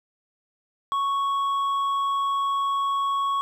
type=tone with hard clipping; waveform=sine; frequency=1108.7 Hz; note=C#6; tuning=in tune; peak=-23 dBFS; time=0.92-3.41 s; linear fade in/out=0 ms; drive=4 dB; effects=none